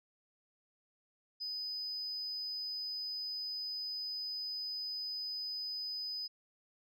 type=tone; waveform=sine; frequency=5000 Hz; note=D#8; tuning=8 cents sharp; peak=-36 dBFS; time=1.4-6.28 s; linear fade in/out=20 ms; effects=tanh soft clip ceiling -34 dBFS